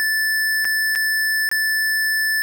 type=tone with dropouts; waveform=square; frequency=1753 Hz; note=A6; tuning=7 cents flat; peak=-18 dBFS; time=0-2.42 s; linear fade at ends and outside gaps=0 ms; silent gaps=0.646-0.652 / 0.952-0.958 / 1.49-1.514 s; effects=none